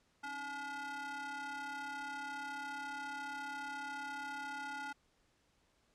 square ring-modulated tone, 289.3 Hz, D4, 26 cents flat, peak -39 dBFS, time 0.23-4.93 s, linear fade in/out 10 ms, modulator 1140 Hz, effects pink hiss -74 dBFS RMS until 5.94 s + low-pass 8000 Hz 12 dB/octave

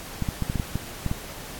clicks, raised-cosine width 5 ms, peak -13 dBFS, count 9, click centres 0.223 / 0.288 / 0.423 / 0.499 / 0.557 / 0.598 / 0.756 / 1.063 / 1.114 s, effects pink hiss -39 dBFS RMS until 1.59 s + AAC 64 kbps

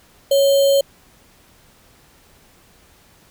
sine tone with sample-and-hold, 554.4 Hz, C#5, in tune, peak -11 dBFS, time 0.31-0.81 s, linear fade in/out 5 ms, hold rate 3675 Hz, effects pink hiss -52 dBFS RMS until 3.3 s

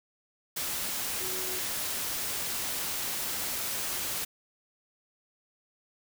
sine tone in noise, 370 Hz, F#4, in tune, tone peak -41 dBFS, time 1.2-1.6 s, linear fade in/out 10 ms, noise white, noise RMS -33 dBFS, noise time 0.56-4.25 s, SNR -11 dB, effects none

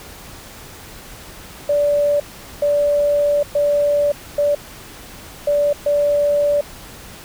sine tone bursts at uneven times, 581 Hz, D5, 19 cents flat, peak -13 dBFS, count 6, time 1.69-2.2 / 2.62-3.43 / 3.55-4.12 / 4.38-4.55 / 5.47-5.73 / 5.86-6.61 s, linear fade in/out 5 ms, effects pink hiss -38 dBFS RMS until 7.24 s

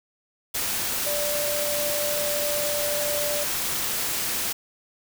sine tone in noise, 587.3 Hz, D5, in tune, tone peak -27 dBFS, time 1.06-3.44 s, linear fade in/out 10 ms, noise white, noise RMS -27 dBFS, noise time 0.54-4.53 s, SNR -3 dB, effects none

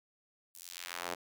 square tone with high-pass filter sweep, 43.65 Hz, F1, in tune, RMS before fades -43 dBFS, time 0.54-1.15 s, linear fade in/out 10 ms, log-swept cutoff 10000 to 480 Hz, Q 0.85, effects none

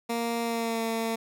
15% pulse tone with pitch glide, 233.1 to 226.5 Hz, A#3 to A#3, 0 to -50 cents, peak -21 dBFS, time 0.09-1.16 s, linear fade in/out 10 ms, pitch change -50 cents, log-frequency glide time 0.42-0.83 s, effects none

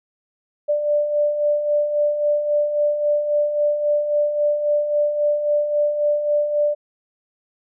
sine beating tone pair, 587.3 / 591 Hz, D5 / D5, 0 / +11 cents, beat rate 3.7 Hz, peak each -26 / -17 dBFS, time 0.68-6.75 s, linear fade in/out 20 ms, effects none

